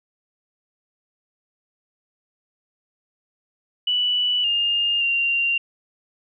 sine tone with pitch steps, 2961 / 2820 / 2771 Hz, F#7 / F7 / F7, +1 / +16 / -14 cents, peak -18 dBFS, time 3.87-5.58 s, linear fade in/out 5 ms, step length 570 ms, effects none

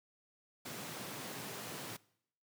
pink high-pass noise, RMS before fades -45 dBFS, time 0.65-1.97 s, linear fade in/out 10 ms, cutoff 110 Hz, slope 48 dB/octave, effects noise-tail reverb RT60 0.7 s tail -22 dB re dry

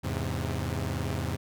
sawtooth chord, E augmented, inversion none, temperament equal with one note detuned, 82.41 / 103.83 / 132.49 Hz, E2 / G#2 / B#2, 0 / 0 / +22 cents, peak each -29 / -30 / -30 dBFS, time 0.03-1.37 s, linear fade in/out 20 ms, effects none

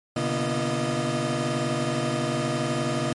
30% pulse tone cluster, 125.8 / 145 / 239.4 / 340.3 / 618 Hz, B2 / D3 / A#3 / F4 / D#5, +32 / -22 / +46 / -45 / -12 cents, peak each -28 dBFS, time 0.16-3.13 s, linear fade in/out 5 ms, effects MP3 48 kbps

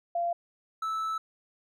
sine / triangle tone pair in turn, 689 / 1311.2 Hz, F5 / E6, -24 / -10 cents, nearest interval major seventh, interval 1114 cents, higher second, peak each -26 / -27 dBFS, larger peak first, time 0.15-0.33 / 0.82-1.18 s, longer second, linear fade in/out 5 ms, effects none

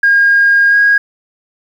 sine tone with pitch glide, 1622 to 1639.9 Hz, G#6 to G#6, -41 to -22 cents, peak -5 dBFS, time 0.03-0.98 s, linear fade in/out 5 ms, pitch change +19 cents, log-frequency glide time 0.69-0.76 s, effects tanh soft clip ceiling -1 dBFS + 7-bit

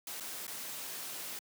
white noise with dropouts, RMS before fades -42 dBFS, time 0.07-1.39 s, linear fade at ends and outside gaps 2 ms, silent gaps 0.2-0.206 / 0.468-0.478 s, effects high-pass 150 Hz 12 dB/octave

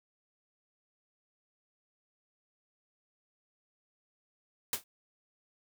white noise with exponential decay, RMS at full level -27 dBFS, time 4.73-4.84 s, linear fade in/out 2 ms, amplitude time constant 22 ms, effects none

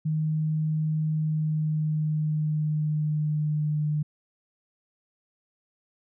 sine tone with pitch glide, 155.56 to 150.7 Hz, D#3 to D3, 0 to +45 cents, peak -23 dBFS, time 0.05-4.03 s, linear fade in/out 10 ms, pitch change -55 cents, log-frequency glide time 1.11-3.9 s, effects none

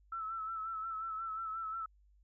sine tone with vibrato, 1318.5 Hz, E6, in tune, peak -37 dBFS, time 0.12-1.86 s, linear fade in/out 5 ms, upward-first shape sine, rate 5.6 Hz, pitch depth 42 cents each way, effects added 50 Hz sine -63 dBFS peak until 2.23 s

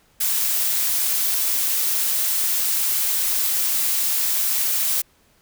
blue noise, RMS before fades -21 dBFS, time 0.2-5.02 s, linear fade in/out 10 ms, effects pink hiss -59 dBFS RMS until 5.41 s

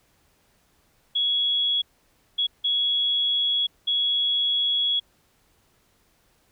sine tone bursts at uneven times, 3348 Hz, G#7, 13 cents sharp, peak -20 dBFS, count 4, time 1.15-1.82 / 2.38-2.47 / 2.64-3.67 / 3.87-5 s, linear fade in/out 10 ms, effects pink hiss -64 dBFS RMS until 6.51 s

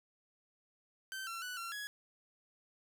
sawtooth tone with pitch steps, 1547 / 1355 / 1483 / 1365 / 1674 Hz, G6 / E6 / F#6 / F6 / G#6, -23 / +47 / +4 / -40 / +13 cents, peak -37 dBFS, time 1.12-1.87 s, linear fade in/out 0 ms, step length 150 ms, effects none

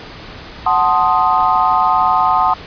sine chord, F# diminished seventh, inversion none, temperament equal, 740 / 880 / 1046.5 / 1244.5 Hz, F#5 / A5 / C6 / Eb6, 0 / 0 / 0 / 0 cents, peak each -16 dBFS, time 0.66-2.54 s, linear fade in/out 5 ms, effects pink hiss -33 dBFS RMS until 2.66 s + resampled to 11025 Hz

